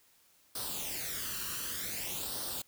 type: noise with flanger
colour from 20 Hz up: white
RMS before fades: -38 dBFS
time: 0.55-2.62 s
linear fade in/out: 5 ms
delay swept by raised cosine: 0.21 to 0.71 ms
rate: 0.54 Hz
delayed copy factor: +0.7
effects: white hiss -66 dBFS RMS until 2.67 s